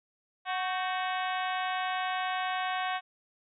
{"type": "harmonic tone with a mistuned harmonic", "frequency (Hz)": 370, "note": "F#4", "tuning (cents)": 0, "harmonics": [2, 3, 4, 5, 6, 7, 8, 9, 10], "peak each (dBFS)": [-32, -36, -38, -40, -42, -43, -44, -45, -46], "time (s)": [0.45, 3.01], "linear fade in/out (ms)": 50, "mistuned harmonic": 4, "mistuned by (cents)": 74, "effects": []}